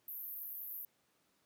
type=band-pass noise; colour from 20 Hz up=white; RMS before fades=-45 dBFS; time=0.08-0.85 s; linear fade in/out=2 ms; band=12000 to 15000 Hz; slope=96 dB/octave; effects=pink hiss -75 dBFS RMS until 1.45 s + high-pass 150 Hz 12 dB/octave